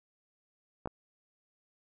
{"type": "clicks", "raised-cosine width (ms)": 1, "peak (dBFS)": [-21, -24], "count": 2, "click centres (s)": [0.858, 0.874], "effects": []}